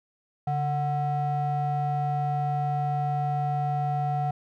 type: ring-modulated tone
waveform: triangle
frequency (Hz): 297.8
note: D4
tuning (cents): +24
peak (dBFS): -19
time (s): 0.47-4.31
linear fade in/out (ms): 5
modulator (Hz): 440
effects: none